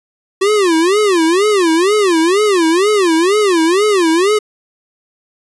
square tone with vibrato, 370 Hz, F#4, in tune, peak -10 dBFS, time 0.41-4.39 s, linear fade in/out 10 ms, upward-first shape sine, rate 2.1 Hz, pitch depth 250 cents each way, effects resampled to 24000 Hz

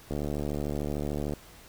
click train, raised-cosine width 2 ms, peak -19 dBFS, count 91, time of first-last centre 0.11-1.336 s, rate 73.4 Hz, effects pink hiss -52 dBFS RMS until 1.68 s

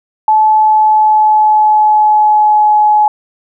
sine tone with pitch glide, 864 to 846.2 Hz, A5 to G#5, -32 to +32 cents, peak -5 dBFS, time 0.28-3.08 s, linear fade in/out 2 ms, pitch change -36 cents, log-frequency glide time 0.41-2.76 s, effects none

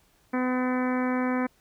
harmonic tone, 253 Hz, B3, 42 cents sharp, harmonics 1 / 2 / 3 / 4 / 5 / 6 / 7 / 8 / 9, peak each -25 / -32 / -36 / -35 / -38 / -39 / -39 / -42 / -42 dBFS, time 0.33-1.47 s, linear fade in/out 10 ms, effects pink hiss -64 dBFS RMS until 1.6 s

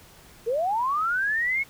sine linear sweep, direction up, 431.8 to 2217 Hz, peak -22 dBFS, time 0.46-1.64 s, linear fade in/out 20 ms, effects pink hiss -51 dBFS RMS until 1.69 s

